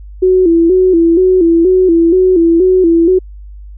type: tone with vibrato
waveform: sine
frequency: 351.9 Hz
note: F4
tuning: 13 cents sharp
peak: -5 dBFS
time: 0.22-3.19 s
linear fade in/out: 10 ms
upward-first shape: square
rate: 2.1 Hz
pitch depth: 91 cents each way
effects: added 50 Hz sine -28 dBFS peak until 3.77 s